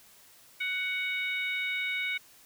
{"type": "harmonic tone with a mistuned harmonic", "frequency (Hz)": 744, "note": "F#5", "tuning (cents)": 9, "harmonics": [2, 3, 4, 5], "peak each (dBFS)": [-39, -30, -42, -39], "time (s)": [0.6, 2.18], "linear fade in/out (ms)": 10, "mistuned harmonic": 4, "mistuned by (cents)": -23, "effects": ["white hiss -57 dBFS RMS until 2.45 s"]}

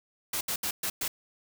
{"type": "noise bursts at uneven times", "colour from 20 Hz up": "white", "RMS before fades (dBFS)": -31, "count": 5, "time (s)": [[0.33, 0.41], [0.48, 0.56], [0.63, 0.71], [0.83, 0.9], [1.01, 1.08]], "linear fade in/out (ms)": 5, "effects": []}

